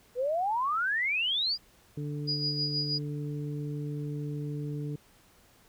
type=exponential sweep; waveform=sine; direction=up; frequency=475.1 to 4978 Hz; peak=-26 dBFS; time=0.15-1.58 s; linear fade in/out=50 ms
type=harmonic tone; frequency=146.83 Hz; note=D3; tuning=in tune; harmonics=1 / 2 / 3; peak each=-33 / -39 / -43 dBFS; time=1.97-4.96 s; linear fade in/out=5 ms
type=tone with tremolo; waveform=sine; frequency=4900 Hz; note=D#8; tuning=27 cents flat; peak=-27 dBFS; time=2.27-2.99 s; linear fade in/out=20 ms; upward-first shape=sine; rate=6.3 Hz; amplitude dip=60%
effects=pink hiss -61 dBFS RMS until 5.68 s